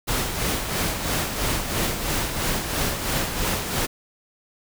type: noise with tremolo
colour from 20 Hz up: pink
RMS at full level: -23 dBFS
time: 0.07-3.87 s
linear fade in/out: 20 ms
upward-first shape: sine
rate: 3 Hz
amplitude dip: 50%
effects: none